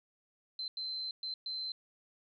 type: tone bursts at uneven times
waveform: sine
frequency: 4087 Hz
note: C8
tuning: 41 cents flat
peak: -36 dBFS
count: 4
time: 0.59-0.68 / 0.77-1.11 / 1.23-1.34 / 1.46-1.72 s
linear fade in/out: 2 ms
effects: none